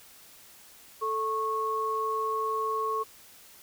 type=tone pair together; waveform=sine; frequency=440 / 1098.5 Hz; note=A4 / C#6; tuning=0 / -16 cents; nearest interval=octave + major third; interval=1584 cents; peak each=-32 / -28 dBFS; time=1.01-3.04 s; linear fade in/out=20 ms; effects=white hiss -53 dBFS RMS until 3.62 s